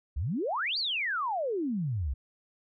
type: exponential two-way sweep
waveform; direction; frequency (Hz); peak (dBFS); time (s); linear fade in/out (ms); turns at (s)
sine; up then down; 59.9 to 4785 to 59.9; -28; 0.16-2.14; 10; 0.78
effects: none